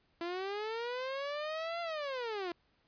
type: linear two-way sweep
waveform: sawtooth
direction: up then down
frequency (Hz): 334.8 to 690 to 334.8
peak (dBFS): -32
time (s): 0.21-2.52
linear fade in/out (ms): 2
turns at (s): 1.81
effects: pink hiss -73 dBFS RMS until 2.87 s + resampled to 11025 Hz